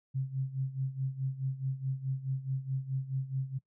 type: tone with tremolo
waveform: sine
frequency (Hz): 133.4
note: C3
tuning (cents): +34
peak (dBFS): -28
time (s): 0.14-3.59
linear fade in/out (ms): 20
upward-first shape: sine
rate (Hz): 4.7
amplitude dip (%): 80
effects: noise-tail reverb RT60 0.1 s tail -21 dB re dry